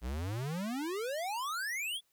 square exponential sweep, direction up, 55.8 to 3500 Hz, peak -35 dBFS, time 0.01-2.01 s, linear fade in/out 50 ms, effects white hiss -75 dBFS RMS until 2.12 s

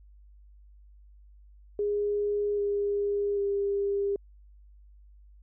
sine tone with pitch steps, 411.7 / 406.3 / 400.9 Hz, G#4 / G#4 / G4, -15 / -38 / +39 cents, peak -25 dBFS, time 1.79-4.16 s, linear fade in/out 2 ms, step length 790 ms, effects added 50 Hz sine -51 dBFS peak until 5.42 s

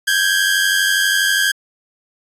sawtooth tone pair together, 1568 / 1660.3 Hz, G6 / G#6, 0 / -1 cents, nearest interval minor second, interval 99 cents, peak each -13 dBFS, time 0.07-1.52 s, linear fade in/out 10 ms, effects resampled to 32000 Hz

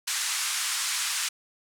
white band-pass noise, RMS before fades -29 dBFS, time 0.07-1.29 s, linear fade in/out 10 ms, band 1100 to 9400 Hz, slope 24 dB/octave, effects none

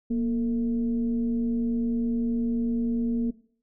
sine tone with frequency modulation, 235.8 Hz, A#3, 20 cents sharp, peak -23 dBFS, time 0.1-3.31 s, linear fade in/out 10 ms, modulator 211 Hz, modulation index 0.43, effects noise-tail reverb RT60 0.5 s tail -18 dB re dry

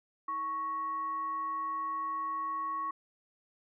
sine tone with frequency modulation, 1108.7 Hz, C#6, in tune, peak -32 dBFS, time 0.28-2.91 s, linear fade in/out 5 ms, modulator 789 Hz, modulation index 0.22, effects none

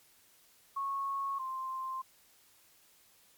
sine tone pair in turn, 1100 / 1048.5 Hz, C#6 / C6, -14 / +3 cents, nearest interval minor second, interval 83 cents, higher first, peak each -32 / -35 dBFS, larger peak first, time 0.76-1.39 / 1.39-2.02 s, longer neither, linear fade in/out 10 ms, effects white hiss -64 dBFS RMS until 3.37 s + MP3 96 kbps

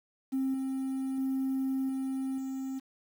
triangle tone with level steps, 265.6 Hz, C4, 26 cents sharp, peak -24 / -28 / -25 / -28 / -31 dBFS, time 0.32-2.8 s, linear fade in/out 20 ms, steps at 0.54 / 1.18 / 1.89 / 2.38 s, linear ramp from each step 2 ms, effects tanh soft clip ceiling -24 dBFS + 9-bit

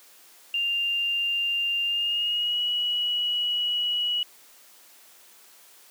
sine tone with pitch glide, 2794 to 2923 Hz, F7 to F#7, 0 to -22 cents, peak -23 dBFS, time 0.54-4.23 s, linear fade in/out 2 ms, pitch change +78 cents, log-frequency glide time 1.85-2.62 s, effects white hiss -53 dBFS RMS until 5.9 s + high-pass 300 Hz 12 dB/octave

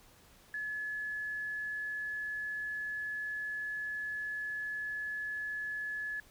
sine tone, 1708 Hz, G#6, 48 cents sharp, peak -35 dBFS, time 0.54-6.2 s, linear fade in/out 2 ms, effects pink hiss -61 dBFS RMS until 6.3 s

